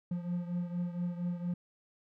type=beating tone pair; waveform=triangle; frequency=174.61 / 178.91 Hz; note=F3 / F3; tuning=0 / +42 cents; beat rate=4.3 Hz; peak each=-32 / -37 dBFS; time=0.11-1.54 s; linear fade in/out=5 ms; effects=none